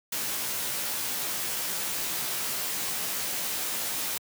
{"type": "noise with comb filter", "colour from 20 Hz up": "white", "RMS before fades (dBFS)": -31, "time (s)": [0.12, 4.18], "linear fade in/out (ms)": 5, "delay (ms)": 16, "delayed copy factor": 0.85, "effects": ["high-pass 100 Hz 12 dB/octave"]}